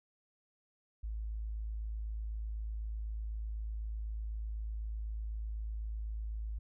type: tone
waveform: sine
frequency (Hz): 54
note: A1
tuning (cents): -32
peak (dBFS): -36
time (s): 1.03-6.59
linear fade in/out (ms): 10
effects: none